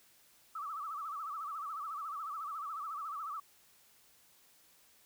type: tone with vibrato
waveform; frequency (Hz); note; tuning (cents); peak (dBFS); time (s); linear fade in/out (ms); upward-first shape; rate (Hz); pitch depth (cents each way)
sine; 1225; D#6; -27; -38; 0.55-3.4; 5; sine; 14; 140
effects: white hiss -65 dBFS RMS until 5.05 s